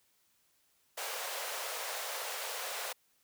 pink high-pass noise, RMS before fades -39 dBFS, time 0.97-2.93 s, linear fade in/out 10 ms, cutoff 470 Hz, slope 48 dB/octave, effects white hiss -72 dBFS RMS until 3.23 s

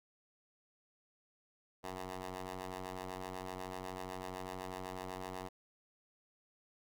10% pulse ring-modulated tone, 92.5 Hz, F#2, in tune, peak -31 dBFS, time 1.83-5.49 s, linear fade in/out 20 ms, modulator 559 Hz, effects none

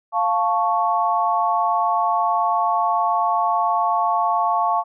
sine chord, F augmented, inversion none, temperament equal, 698.5 / 880 / 1108.7 Hz, F5 / A5 / C#6, 0 / 0 / 0 cents, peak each -21 dBFS, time 0.12-4.84 s, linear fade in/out 50 ms, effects none

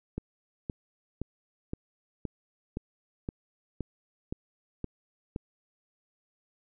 click train, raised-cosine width 3 ms, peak -20 dBFS, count 11, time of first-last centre 0.18-5.361 s, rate 1.93 Hz, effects none

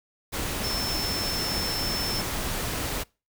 sine tone in noise, 5320 Hz, E8, 15 cents sharp, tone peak -29 dBFS, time 0.63-2.22 s, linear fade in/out 20 ms, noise pink, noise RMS -30 dBFS, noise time 0.32-3.04 s, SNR -2 dB, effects noise-tail reverb RT60 0.3 s tail -25 dB re dry

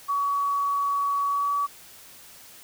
sine tone with pitch glide, 1130 to 1141.8 Hz, C#6 to D6, +33 to -49 cents, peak -22 dBFS, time 0.08-1.67 s, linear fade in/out 20 ms, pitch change +18 cents, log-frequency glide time 1.28-1.53 s, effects white hiss -48 dBFS RMS until 2.63 s

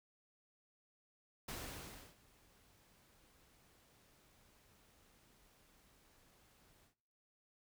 pink noise with ADSR envelope, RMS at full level -45 dBFS, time 1.48-6.95 s, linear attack 6 ms, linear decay 660 ms, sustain -24 dB, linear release 110 ms, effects noise-tail reverb RT60 1.0 s tail -25 dB re dry

